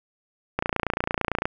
click train, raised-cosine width 0.5 ms, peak -8 dBFS, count 26, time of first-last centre 0.59-1.455 s, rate 28.9 Hz, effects none

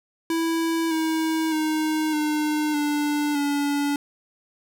square tone with pitch steps, 329.1 / 320.1 / 311.3 / 302.8 / 294.6 / 286.5 Hz, E4 / D#4 / D#4 / D#4 / D4 / D4, -3 / +49 / +1 / -47 / +6 / -43 cents, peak -22 dBFS, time 0.3-3.96 s, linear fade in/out 2 ms, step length 610 ms, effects none

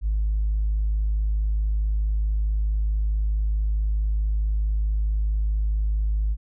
triangle tone with tanh clipping, 52.3 Hz, G#1, 13 cents sharp, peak -20 dBFS, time 0.01-6.37 s, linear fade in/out 50 ms, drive 5 dB, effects none

